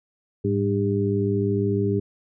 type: harmonic tone with a mistuned harmonic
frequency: 99.9 Hz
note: G2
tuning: 33 cents sharp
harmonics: 1 / 2 / 3 / 4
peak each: -24 / -26 / -28 / -24 dBFS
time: 0.44-2 s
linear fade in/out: 10 ms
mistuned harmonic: 1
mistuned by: +100 cents
effects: none